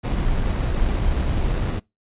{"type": "noise with sample-and-hold", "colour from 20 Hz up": "brown", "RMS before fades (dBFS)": -21, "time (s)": [0.03, 1.8], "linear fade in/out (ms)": 20, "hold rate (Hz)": 3150, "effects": ["noise-tail reverb RT60 0.2 s tail -23 dB re dry", "resampled to 8000 Hz"]}